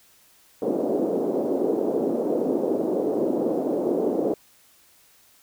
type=band-pass noise; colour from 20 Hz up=pink; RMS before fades=-24 dBFS; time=0.62-4.34 s; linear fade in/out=2 ms; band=280 to 530 Hz; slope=24 dB/octave; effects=white hiss -57 dBFS RMS until 5.42 s

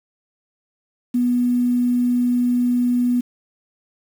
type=tone; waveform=sine; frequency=244.9 Hz; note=B3; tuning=14 cents flat; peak=-15 dBFS; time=1.14-3.21 s; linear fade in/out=10 ms; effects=7-bit

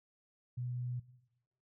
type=tone; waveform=sine; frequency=123.47 Hz; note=B2; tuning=in tune; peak=-36 dBFS; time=0.57-1 s; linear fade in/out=10 ms; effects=noise-tail reverb RT60 0.9 s tail -17 dB re dry

